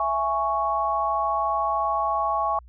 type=chord; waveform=sine; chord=C# minor; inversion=first; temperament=just; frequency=665.2 / 831.5 / 1108.7 Hz; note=E5 / G#5 / C#6; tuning=+16 / +2 / 0 cents; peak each=-28 / -26 / -24 dBFS; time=0-2.59 s; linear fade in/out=2 ms; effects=added 60 Hz sine -45 dBFS peak until 2.68 s